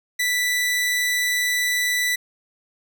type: tone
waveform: sawtooth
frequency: 1975.5 Hz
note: B6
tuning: in tune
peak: -16 dBFS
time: 0.19-2.16 s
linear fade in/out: 10 ms
effects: none